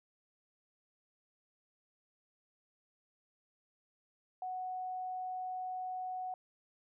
sine tone, 740 Hz, F#5, in tune, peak -37 dBFS, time 4.42-6.34 s, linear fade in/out 2 ms, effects none

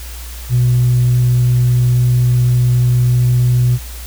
triangle tone with tanh clipping, 123.47 Hz, B2, in tune, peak -9 dBFS, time 0.49-3.79 s, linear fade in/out 50 ms, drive 5 dB, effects added 60 Hz sine -27 dBFS peak until 4.06 s + white hiss -34 dBFS RMS until 4.06 s

